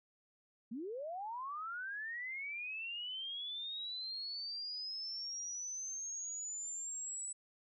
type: linear sweep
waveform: sine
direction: up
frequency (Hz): 207.7 to 7950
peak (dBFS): -40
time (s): 0.71-7.33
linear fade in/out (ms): 10
effects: none